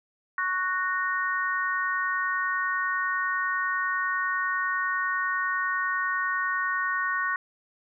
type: chord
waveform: sine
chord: F# major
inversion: second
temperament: just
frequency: 1110 / 1480 / 1850 Hz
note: C#6 / F#6 / A#6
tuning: +2 / 0 / -14 cents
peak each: -29 dBFS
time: 0.38-7.36 s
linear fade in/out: 2 ms
effects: none